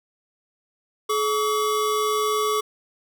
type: tone pair together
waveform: square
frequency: 426.5 / 1138.6 Hz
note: G#4 / C#6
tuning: +46 / +46 cents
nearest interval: octave + perfect fourth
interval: 1700 cents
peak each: -24 dBFS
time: 1.09-2.61 s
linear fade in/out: 10 ms
effects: none